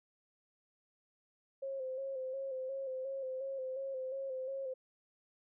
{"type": "tone with vibrato", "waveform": "sine", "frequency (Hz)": 530, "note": "C5", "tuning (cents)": 22, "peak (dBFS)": -37, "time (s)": [1.62, 4.74], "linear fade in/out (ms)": 10, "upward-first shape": "square", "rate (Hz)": 2.8, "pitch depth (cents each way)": 38, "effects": []}